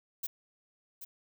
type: noise with echo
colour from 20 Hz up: violet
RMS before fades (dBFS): -35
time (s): 0.23-0.27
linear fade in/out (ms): 10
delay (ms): 780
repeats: 1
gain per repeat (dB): -9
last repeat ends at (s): 1.05
effects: none